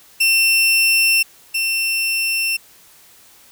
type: tone pair in turn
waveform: sawtooth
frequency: 2700 / 2700 Hz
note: E7 / E7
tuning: +41 / +41 cents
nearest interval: unison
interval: 0 cents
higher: neither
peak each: -9 / -14 dBFS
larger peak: first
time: 0.2-1.23 / 1.54-2.57 s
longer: neither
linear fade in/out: 10 ms
effects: white hiss -48 dBFS RMS until 3.51 s